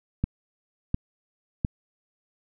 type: click train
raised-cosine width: 5 ms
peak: -11 dBFS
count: 3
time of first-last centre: 0.24-1.648 s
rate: 1.42 Hz
effects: none